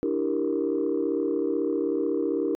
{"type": "chord", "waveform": "sine", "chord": "E half-diminished seventh", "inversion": "third", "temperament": "equal", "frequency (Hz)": [293.7, 329.6, 392, 466.2], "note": ["D4", "E4", "G4", "Bb4"], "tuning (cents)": [0, 0, 0, 0], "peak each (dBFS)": -28, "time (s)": [0.03, 2.55], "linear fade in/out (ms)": 0, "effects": ["tanh soft clip ceiling -16 dBFS"]}